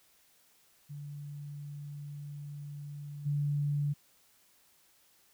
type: tone with level steps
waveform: sine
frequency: 145 Hz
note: D3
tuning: 22 cents flat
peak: -40 / -28 dBFS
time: 0.89-3.94 s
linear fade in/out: 20 ms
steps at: 3.25 s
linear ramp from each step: 20 ms
effects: white hiss -66 dBFS RMS until 5.33 s